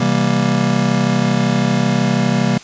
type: chord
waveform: square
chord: C dominant seventh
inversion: none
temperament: just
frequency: 130.81 / 163.52 / 196.22 / 235.5 Hz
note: C3 / E3 / G3 / Bb3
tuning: 0 / -14 / +2 / +18 cents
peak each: -20 / -21 / -19 / -19 dBFS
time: 0-2.58 s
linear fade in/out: 5 ms
effects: white hiss -38 dBFS RMS until 2.63 s + resampled to 16000 Hz